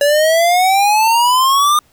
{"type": "exponential sweep", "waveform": "square", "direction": "up", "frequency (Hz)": [567, 1222], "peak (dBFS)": -10, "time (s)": [0.01, 1.79], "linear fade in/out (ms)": 2, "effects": ["pink hiss -54 dBFS RMS until 1.92 s"]}